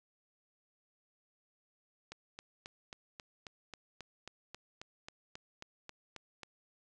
click train, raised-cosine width 0.2 ms, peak -28 dBFS, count 17, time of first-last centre 2.12-6.433 s, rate 3.71 Hz, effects resampled to 24000 Hz

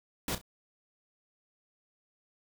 pink noise with echo, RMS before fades -33 dBFS, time 0.28-0.35 s, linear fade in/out 2 ms, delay 32 ms, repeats 2, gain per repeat -11 dB, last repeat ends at 0.414 s, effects none

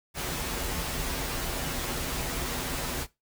pink noise with comb filter, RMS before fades -32 dBFS, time 0.14-3.07 s, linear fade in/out 50 ms, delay 9.7 ms, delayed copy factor -0.65, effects noise-tail reverb RT60 0.2 s tail -18 dB re dry

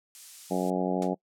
violet noise, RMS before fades -38 dBFS, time 0.15-0.7 s, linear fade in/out 0 ms
harmonic tone, 91.9 Hz, F#2, 11 cents flat, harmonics 2 / 3 / 4 / 5 / 6 / 7 / 8 / 9, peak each -30 / -32 / -33 / -34 / -35 / -35 / -36 / -37 dBFS, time 0.5-1.15 s, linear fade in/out 20 ms
white noise with exponential decay, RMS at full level -36 dBFS, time 1.02-1.12 s, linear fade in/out 2 ms, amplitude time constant 21 ms
effects noise-tail reverb RT60 0.1 s tail -24 dB re dry + low-pass 8000 Hz 12 dB/octave

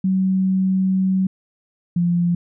sine tone pair in turn, 188.9 / 173.61 Hz, F#3 / F3, +36 / -10 cents, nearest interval minor second, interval 146 cents, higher first, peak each -15 dBFS, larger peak neither, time 0.04-1.27 / 1.96-2.35 s, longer first, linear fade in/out 5 ms, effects none

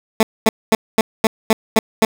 15% pulse tone bursts, 221.1 Hz, A3, 9 cents sharp, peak -3 dBFS, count 8, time 0.2-2.05 s, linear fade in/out 2 ms, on 30 ms, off 230 ms, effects none

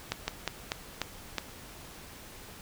slowing click train, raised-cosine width 0.2 ms, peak -12 dBFS, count 6, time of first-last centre 0.12-1.383 s, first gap 160 ms, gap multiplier 1.23, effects pink hiss -48 dBFS RMS until 2.61 s

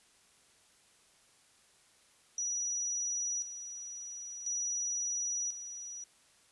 sine tone with tremolo, 5840 Hz, F#8, 24 cents flat, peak -32 dBFS, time 2.38-6.04 s, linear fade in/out 2 ms, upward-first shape square, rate 0.48 Hz, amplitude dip 65%, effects white hiss -65 dBFS RMS until 6.51 s + resampled to 24000 Hz

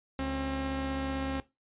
sawtooth tone pair together, 70.9 / 267.7 Hz, C#2 / C4, +40 / +40 cents, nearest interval octave + major seventh, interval 2300 cents, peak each -33 / -28 dBFS, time 0.19-1.4 s, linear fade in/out 0 ms, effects noise-tail reverb RT60 0.2 s tail -17 dB re dry + resampled to 8000 Hz

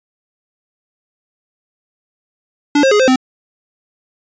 square tone with pitch steps, 290.8 / 534 / 416.9 / 522 / 258.2 Hz, D4 / C5 / G#4 / C5 / C4, -17 / +35 / +7 / -4 / -23 cents, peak -9 dBFS, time 2.75-3.16 s, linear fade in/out 5 ms, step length 82 ms, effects resampled to 16000 Hz

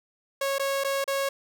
sawtooth tone with dropouts, 550 Hz, C#5, 14 cents flat, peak -21 dBFS, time 0.41-1.29 s, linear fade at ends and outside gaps 5 ms, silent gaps 0.584-0.595 / 0.838-0.845 / 1.042-1.077 s, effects none

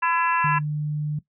harmonic tone, 335.9 Hz, E4, 33 cents sharp, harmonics 3 / 4 / 5 / 6 / 7 / 8, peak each -22 / -30 / -25 / -37 / -38 / -30 dBFS, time 0.02-0.59 s, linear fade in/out 10 ms
sine tone, 150 Hz, D3, 37 cents sharp, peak -23 dBFS, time 0.44-1.19 s, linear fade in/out 5 ms
effects noise-tail reverb RT60 0.1 s tail -17 dB re dry

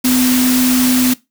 sine tone in noise, 252.8 Hz, B3, 41 cents sharp, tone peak -11 dBFS, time 0.04-1.14 s, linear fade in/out 10 ms, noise white, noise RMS -18 dBFS, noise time 0.04-1.14 s, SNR +4 dB, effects noise-tail reverb RT60 0.2 s tail -19 dB re dry

